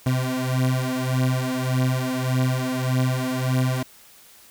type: beating tone pair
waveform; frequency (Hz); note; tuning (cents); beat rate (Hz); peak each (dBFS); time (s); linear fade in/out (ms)
30% pulse; 127.8 / 129.5; C3 / C3; -40 / -17; 1.7; -21; 0.06-3.83; 5
effects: white hiss -50 dBFS RMS until 4.5 s